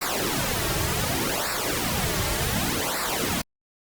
pink noise with flanger, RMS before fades -26 dBFS, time 0.01-3.42 s, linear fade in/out 10 ms, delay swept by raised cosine 0.31 to 4.11 ms, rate 0.67 Hz, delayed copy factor -0.8, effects Opus 48 kbps

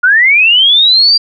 sine linear sweep, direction up, 1400 to 4778 Hz, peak -4 dBFS, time 0.03-1.18 s, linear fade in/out 10 ms, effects none

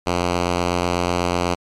5% pulse tone, 88.1 Hz, F2, 16 cents sharp, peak -7 dBFS, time 0.06-1.55 s, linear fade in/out 10 ms, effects low-pass 7000 Hz 12 dB/octave + MP3 96 kbps

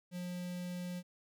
square tone with notch filter, 178.5 Hz, F3, 38 cents sharp, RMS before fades -41 dBFS, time 0.11-1.03 s, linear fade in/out 50 ms, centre 1100 Hz, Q 0.96, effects none

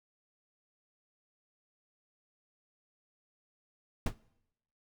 brown noise with exponential decay, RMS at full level -22 dBFS, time 4.06-4.15 s, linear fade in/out 5 ms, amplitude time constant 19 ms, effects noise-tail reverb RT60 0.8 s tail -22 dB re dry

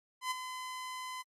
sawtooth tone with ADSR envelope, 1019 Hz, C6, 46 cents flat, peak -27 dBFS, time 0.21-1.23 s, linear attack 100 ms, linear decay 18 ms, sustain -9 dB, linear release 22 ms, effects low-pass 12000 Hz 12 dB/octave + AAC 64 kbps

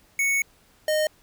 square tone pair in turn, 2217 / 615.7 Hz, C#7 / D#5, 0 / -18 cents, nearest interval octave + minor seventh, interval 2218 cents, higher first, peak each -21 dBFS, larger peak neither, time 0.19-0.42 / 0.88-1.07 s, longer first, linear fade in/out 2 ms, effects pink hiss -59 dBFS RMS until 1.22 s

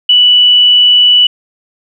sine tone, 2960 Hz, F#7, in tune, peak -3 dBFS, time 0.09-1.27 s, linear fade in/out 5 ms, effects none

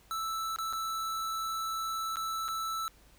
square tone with dropouts, 1318.5 Hz, E6, in tune, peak -33 dBFS, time 0.11-2.88 s, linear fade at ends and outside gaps 0 ms, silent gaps 0.561-0.586 / 0.727-0.733 / 2.158-2.169 / 2.481-2.486 s, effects added 50 Hz sine -61 dBFS peak until 3.18 s + pink hiss -62 dBFS RMS until 3.18 s

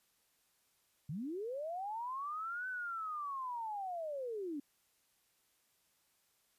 sine linear two-way sweep, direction up then down, 130.2 to 1526 to 271.7 Hz, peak -38 dBFS, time 1.09-4.6 s, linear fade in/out 5 ms, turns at 2.68 s, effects white hiss -75 dBFS RMS until 6.58 s + resampled to 32000 Hz

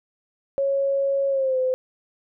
sine tone with pitch glide, 551 to 514.1 Hz, C#5 to C5, -11 to -31 cents, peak -19 dBFS, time 0.58-1.74 s, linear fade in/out 0 ms, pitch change -120 cents, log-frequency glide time 1.29-1.58 s, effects none

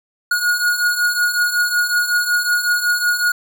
square beating tone pair, 1441 / 1446.4 Hz, F#6 / F#6, -46 / -40 cents, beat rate 5.4 Hz, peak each -22 / -17 dBFS, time 0.31-3.32 s, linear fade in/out 5 ms, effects none

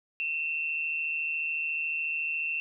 sine tone pair together, 2563 / 2717 Hz, E7 / F7, -49 / -48 cents, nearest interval minor second, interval 101 cents, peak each -36 / -29 dBFS, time 0.2-2.6 s, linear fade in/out 0 ms, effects none

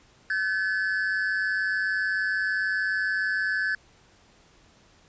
triangle tone pair together, 1525.7 / 1719 Hz, G6 / A6, -47 / -41 cents, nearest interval major second, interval 206 cents, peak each -25 dBFS, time 0.3-3.75 s, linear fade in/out 2 ms, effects pink hiss -58 dBFS RMS until 5.08 s + resampled to 16000 Hz

